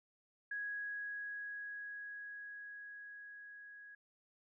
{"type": "tone with level ramp", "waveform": "sine", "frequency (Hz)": 1661.2, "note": "G#6", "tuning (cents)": 0, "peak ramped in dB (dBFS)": [-38, -52], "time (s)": [0.51, 3.95], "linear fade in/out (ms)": 5, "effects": []}